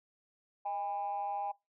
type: tone with amplitude modulation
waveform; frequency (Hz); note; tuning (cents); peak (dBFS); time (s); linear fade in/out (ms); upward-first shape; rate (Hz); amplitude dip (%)
sine; 810; G#5; -43; -29; 0.65-1.52; 10; sine; 187; 70
effects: noise-tail reverb RT60 0.2 s tail -22 dB re dry + tanh soft clip ceiling -27 dBFS